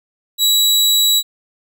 sawtooth tone, 3900 Hz, B7, 23 cents flat, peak -8 dBFS, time 0.38-1.23 s, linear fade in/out 50 ms, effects none

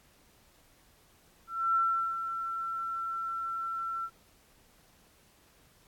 sine tone with ADSR envelope, 1347 Hz, E6, 37 cents sharp, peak -23 dBFS, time 1.47-4.1 s, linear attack 280 ms, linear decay 400 ms, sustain -9 dB, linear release 59 ms, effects pink hiss -63 dBFS RMS until 5.87 s + AAC 64 kbps

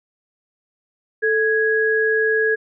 sine tone pair together, 440 / 1661.2 Hz, A4 / G#6, 0 / 0 cents, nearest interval octave + major seventh, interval 2300 cents, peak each -18 dBFS, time 1.22-2.56 s, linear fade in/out 20 ms, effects none

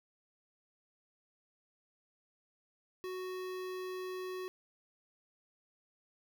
square tone with notch filter, 370 Hz, F#4, in tune, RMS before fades -41 dBFS, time 3.04-4.48 s, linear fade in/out 0 ms, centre 8000 Hz, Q 1.4, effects none

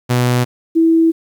sawtooth / sine tone pair in turn, 123.47 / 327.3 Hz, B2 / E4, 0 / -12 cents, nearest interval octave + perfect fourth, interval 1688 cents, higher second, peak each -8 dBFS, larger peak neither, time 0.09-0.45 / 0.75-1.12 s, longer second, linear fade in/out 20 ms, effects 8-bit

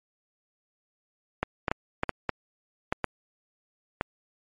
clicks, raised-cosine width 0.5 ms, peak -10 dBFS, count 9, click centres 1.43 / 1.682 / 1.715 / 2.034 / 2.093 / 2.293 / 2.925 / 3.043 / 4.011 s, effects MP3 48 kbps

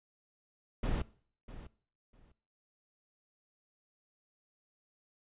brown noise with echo, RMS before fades -32 dBFS, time 0.83-1.02 s, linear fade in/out 5 ms, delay 650 ms, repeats 2, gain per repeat -15 dB, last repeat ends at 2.32 s, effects noise-tail reverb RT60 0.5 s tail -20 dB re dry + resampled to 8000 Hz

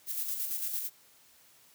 violet noise with tremolo, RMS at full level -33 dBFS, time 0.06-0.9 s, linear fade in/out 50 ms, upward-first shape square, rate 8.9 Hz, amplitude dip 40%, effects white hiss -61 dBFS RMS until 1.74 s + high-pass 60 Hz 12 dB/octave

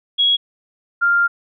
sine tone pair in turn, 3322 / 1396.7 Hz, G#7 / F6, 0 / 0 cents, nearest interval octave + minor third, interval 1500 cents, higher first, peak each -12 dBFS, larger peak neither, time 0.18-0.37 / 1.01-1.28 s, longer second, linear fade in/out 20 ms, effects none

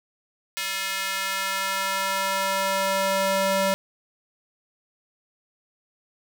square tone with high-pass filter sweep, 193.7 Hz, G3, 20 cents flat, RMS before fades -25 dBFS, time 0.57-3.74 s, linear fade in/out 0 ms, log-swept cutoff 2200 to 440 Hz, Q 1.1, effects none

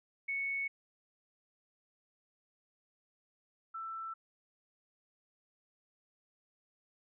sine tone pair in turn, 2214 / 1330.6 Hz, C#7 / E6, -3 / +16 cents, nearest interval major sixth, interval 881 cents, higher first, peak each -33 / -39 dBFS, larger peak first, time 0.28-0.68 / 3.74-4.14 s, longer neither, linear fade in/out 10 ms, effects none

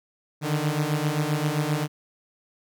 sawtooth beating tone pair, 146.83 / 154.43 Hz, D3 / D#3, 0 / -13 cents, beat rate 7.6 Hz, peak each -22 dBFS, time 0.41-1.88 s, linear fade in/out 50 ms, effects none

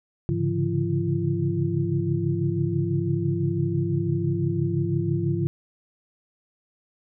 sine tone cluster, 103.7 / 138.1 / 144.1 / 170.4 / 340.8 Hz, G#2 / C#3 / D3 / F3 / F4, -2 / -6 / -33 / -42 / -42 cents, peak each -28 dBFS, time 0.29-5.47 s, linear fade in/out 0 ms, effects none

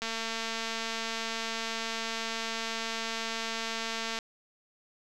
click train, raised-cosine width 0.2 ms, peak -17 dBFS, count 943, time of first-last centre 0.02-4.188 s, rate 226 Hz, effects none

